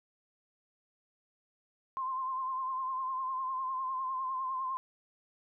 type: tone with vibrato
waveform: sine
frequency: 1046.5 Hz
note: C6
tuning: in tune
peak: -32 dBFS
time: 1.97-4.77 s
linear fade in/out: 0 ms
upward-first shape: triangle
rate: 9.9 Hz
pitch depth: 55 cents each way
effects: none